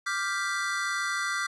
square chord, G dominant seventh, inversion second, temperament equal, 1174.7 / 1396.9 / 1568 / 1975.5 Hz, D6 / F6 / G6 / B6, 0 / 0 / 0 / 0 cents, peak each -34 dBFS, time 0.06-1.47 s, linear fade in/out 10 ms, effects resampled to 22050 Hz

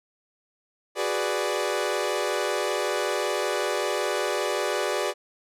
sawtooth chord, G# half-diminished seventh, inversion third, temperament equal, 370 / 415.3 / 493.9 / 587.3 Hz, F#4 / G#4 / B4 / D5, 0 / 0 / 0 / 0 cents, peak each -27 / -26 / -27 / -25 dBFS, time 0.95-5.14 s, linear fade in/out 50 ms, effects low-pass 11000 Hz 12 dB/octave

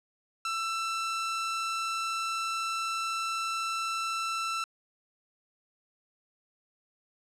sawtooth tone, 1334 Hz, E6, 20 cents sharp, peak -26 dBFS, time 0.45-4.64 s, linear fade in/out 2 ms, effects low-pass 8000 Hz 12 dB/octave

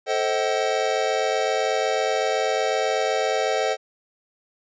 square chord, A diminished seventh, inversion none, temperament just, 440 / 528 / 633.6 / 760.3 Hz, A4 / C5 / Eb5 / Gb5, 0 / +16 / +31 / +47 cents, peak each -27 dBFS, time 0.06-3.77 s, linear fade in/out 50 ms, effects resampled to 16000 Hz

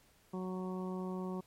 harmonic tone, 185 Hz, F#3, in tune, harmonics 1 / 2 / 3 / 4 / 5 / 6, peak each -38 / -42 / -50 / -52 / -50 / -51 dBFS, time 0.33-1.41 s, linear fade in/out 10 ms, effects pink hiss -67 dBFS RMS until 1.46 s + MP3 64 kbps

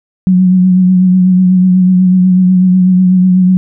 sine tone with vibrato, 183.9 Hz, F#3, 10 cents flat, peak -4 dBFS, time 0.27-3.57 s, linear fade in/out 0 ms, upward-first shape triangle, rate 8.1 Hz, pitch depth 37 cents each way, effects none

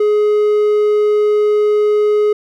triangle tone, 420 Hz, G#4, 19 cents sharp, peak -8 dBFS, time 0-2.33 s, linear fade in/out 5 ms, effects none

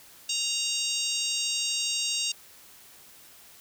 harmonic tone, 932.3 Hz, A#5, in tune, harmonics 3 / 4 / 5 / 6 / 7 / 8 / 9, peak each -32 / -33 / -34 / -35 / -35 / -36 / -37 dBFS, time 0.29-2.32 s, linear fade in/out 5 ms, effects white hiss -52 dBFS RMS until 3.6 s

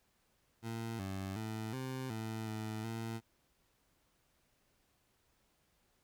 20% pulse tone with pitch steps, 114.2 / 96.1 / 110.1 / 130.6 / 110.9 / 109.2 / 113.5 Hz, A#2 / G2 / A2 / C3 / A2 / A2 / A#2, -35 / -34 / +2 / -3 / +14 / -13 / -46 cents, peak -34 dBFS, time 0.62-3.21 s, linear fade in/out 50 ms, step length 370 ms, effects pink hiss -75 dBFS RMS until 6.03 s

